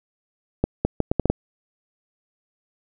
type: accelerating click train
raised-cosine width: 2 ms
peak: -5 dBFS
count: 7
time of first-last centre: 0.64-1.3 s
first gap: 210 ms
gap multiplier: 0.73
effects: none